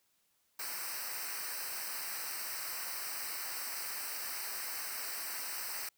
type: noise with comb filter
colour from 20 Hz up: white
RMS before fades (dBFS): -40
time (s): 0.59-5.89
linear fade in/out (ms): 5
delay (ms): 0.29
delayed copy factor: -1
effects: white hiss -75 dBFS RMS until 5.97 s